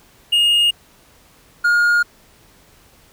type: tone pair in turn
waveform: triangle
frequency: 2849 / 1424.5 Hz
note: F7 / F6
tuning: +34 / +34 cents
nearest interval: octave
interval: 1200 cents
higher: first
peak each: -10 dBFS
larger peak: neither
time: 0.32-0.71 / 1.64-2.03 s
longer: neither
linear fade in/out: 10 ms
effects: pink hiss -51 dBFS RMS until 3.12 s